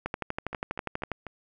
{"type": "two click trains", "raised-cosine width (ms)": 0.5, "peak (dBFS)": [-23, -15], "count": [4, 14], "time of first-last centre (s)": [[0.53, 1.267], [0.06, 1.117]], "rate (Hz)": [4.07, 12.3], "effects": []}